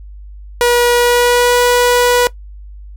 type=tone with pitch glide; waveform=sawtooth; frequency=482.2 to 488.6 Hz; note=B4 to B4; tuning=-41 to -19 cents; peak=-5 dBFS; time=0.61-2.27 s; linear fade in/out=0 ms; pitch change=+22 cents; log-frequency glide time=0.95-1.58 s; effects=noise-tail reverb RT60 0.1 s tail -18 dB re dry + added 50 Hz sine -30 dBFS peak until 2.96 s